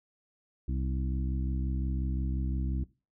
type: harmonic tone with a mistuned harmonic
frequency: 65.7 Hz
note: C2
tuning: 8 cents sharp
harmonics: 1 / 2 / 3 / 4 / 5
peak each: -30 / -36 / -40 / -42 / -44 dBFS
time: 0.68-2.84 s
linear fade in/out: 5 ms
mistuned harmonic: 5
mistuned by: -36 cents
effects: noise-tail reverb RT60 0.3 s tail -19 dB re dry